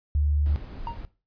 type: tone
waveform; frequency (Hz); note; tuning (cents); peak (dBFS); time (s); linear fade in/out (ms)
sine; 73.42; D2; 0; -20; 0.15-0.56; 0
type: noise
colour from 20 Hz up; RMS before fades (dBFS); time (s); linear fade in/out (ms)
brown; -37; 0.46-1.05; 0
type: tone with exponential decay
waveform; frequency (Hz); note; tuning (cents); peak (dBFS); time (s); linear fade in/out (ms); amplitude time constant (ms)
triangle; 932.3; A#5; 0; -25; 0.87-1.04; 1; 35
effects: noise-tail reverb RT60 0.3 s tail -17 dB re dry + resampled to 11025 Hz